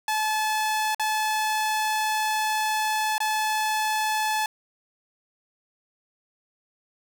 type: tone with dropouts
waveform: sawtooth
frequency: 863 Hz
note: A5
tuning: 34 cents flat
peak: -19 dBFS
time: 0.08-4.46 s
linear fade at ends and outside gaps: 2 ms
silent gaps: 0.947-0.996 / 3.181-3.203 s
effects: none